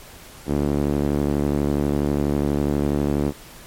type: tone with band-pass filter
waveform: sawtooth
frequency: 72.2 Hz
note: D2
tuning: 29 cents flat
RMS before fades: -21 dBFS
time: 0.46-3.33 s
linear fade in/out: 50 ms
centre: 310 Hz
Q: 1.3
effects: pink hiss -43 dBFS RMS until 3.66 s + MP3 64 kbps